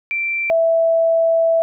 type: tone pair in turn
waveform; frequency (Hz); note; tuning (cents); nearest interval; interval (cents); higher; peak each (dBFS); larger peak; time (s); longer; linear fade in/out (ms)
sine; 2349 / 659.2; D7 / E5; 0 / 0; octave + minor seventh; 2200; first; -18 / -12; second; 0.11-0.5 / 0.5-1.62; second; 0
effects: none